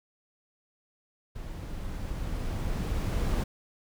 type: noise with level ramp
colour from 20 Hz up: brown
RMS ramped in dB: -39 to -26 dBFS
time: 1.35-3.44 s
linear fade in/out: 10 ms
effects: none